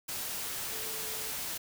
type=tone in noise; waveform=sine; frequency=440 Hz; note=A4; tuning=in tune; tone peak=-48 dBFS; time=0.71-1.31 s; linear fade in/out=10 ms; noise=white; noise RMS=-37 dBFS; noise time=0.08-1.58 s; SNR=-14 dB; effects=none